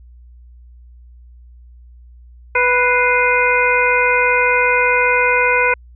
harmonic tone with a mistuned harmonic, 493.9 Hz, B4, in tune, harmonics 1 / 2 / 3 / 4 / 5, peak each -18 / -18 / -18 / -18 / -18 dBFS, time 2.55-5.74 s, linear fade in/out 5 ms, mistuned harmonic 4, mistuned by +100 cents, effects added 60 Hz sine -39 dBFS peak until 5.95 s

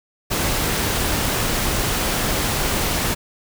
pink noise, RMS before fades -21 dBFS, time 0.3-3.15 s, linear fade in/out 20 ms, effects none

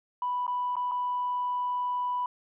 sine tone with dropouts, 987.8 Hz, B5, in tune, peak -26 dBFS, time 0.22-2.26 s, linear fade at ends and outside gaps 2 ms, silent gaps 0.467-0.478 / 0.756-0.766 / 0.913-0.917 s, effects tanh soft clip ceiling -22 dBFS

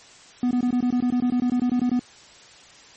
triangle tone bursts, 246.9 Hz, B3, in tune, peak -16 dBFS, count 16, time 0.43-1.994 s, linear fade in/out 2 ms, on 79 ms, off 20 ms, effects white hiss -48 dBFS RMS until 2.96 s + MP3 32 kbps

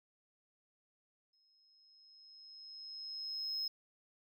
sine tone with exponential growth, 5150 Hz, E8, 41 cents flat, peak -32 dBFS, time 1.33-3.68 s, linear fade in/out 5 ms, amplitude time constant 510 ms, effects tanh soft clip ceiling -34 dBFS

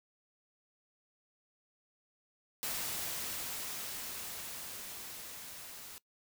white noise with level ramp, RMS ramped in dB -37 to -49 dBFS, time 2.63-5.98 s, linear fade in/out 0 ms, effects noise-tail reverb RT60 0.1 s tail -20 dB re dry

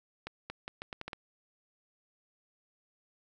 accelerating click train, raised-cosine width 0.3 ms, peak -23 dBFS, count 8, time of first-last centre 0.27-1.132 s, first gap 230 ms, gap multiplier 0.78, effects none

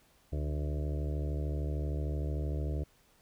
harmonic tone with a mistuned harmonic, 73.2 Hz, D2, 5 cents flat, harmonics 1 / 2 / 4 / 5 / 6 / 7 / 8 / 9, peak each -32 / -38 / -44 / -46 / -48 / -49 / -50 / -51 dBFS, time 0.32-2.84 s, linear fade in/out 10 ms, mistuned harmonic 2, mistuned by +42 cents, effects pink hiss -66 dBFS RMS until 3.21 s

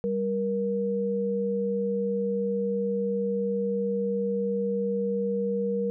sine tone pair together, 196 / 473.1 Hz, G3 / A#4, 0 / +26 cents, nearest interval octave + minor third, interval 1526 cents, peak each -29 / -26 dBFS, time 0.04-5.9 s, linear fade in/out 0 ms, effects none

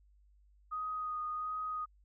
sine tone with vibrato, 1244.5 Hz, D#6, in tune, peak -35 dBFS, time 0.71-1.86 s, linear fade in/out 20 ms, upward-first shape sine, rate 1.4 Hz, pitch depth 15 cents each way, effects added 50 Hz sine -62 dBFS peak until 2.04 s

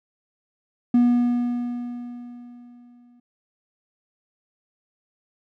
triangle tone with exponential decay, 242.2 Hz, B3, 34 cents flat, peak -10 dBFS, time 0.94-3.2 s, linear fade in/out 5 ms, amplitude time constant 490 ms, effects tanh soft clip ceiling -7 dBFS

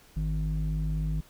square tone with low-pass filter, 51.91 Hz, G#1, in tune, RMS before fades -29 dBFS, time 0.16-1.21 s, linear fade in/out 10 ms, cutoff 170 Hz, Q 2.7, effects pink hiss -57 dBFS RMS until 1.29 s

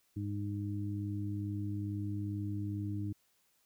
harmonic tone, 102.3 Hz, G#2, 26 cents flat, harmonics 1 / 2 / 3, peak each -36 / -43 / -40 dBFS, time 0.16-3.13 s, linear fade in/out 10 ms, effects white hiss -73 dBFS RMS until 3.65 s

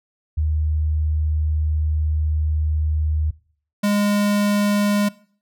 sine / square tone pair in turn, 77 / 205.2 Hz, D#2 / G#3, -17 / -21 cents, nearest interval octave + perfect fourth, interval 1696 cents, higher second, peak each -17 dBFS, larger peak neither, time 0.37-3.31 / 3.83-5.09 s, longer first, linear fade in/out 10 ms, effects noise-tail reverb RT60 0.5 s tail -21 dB re dry

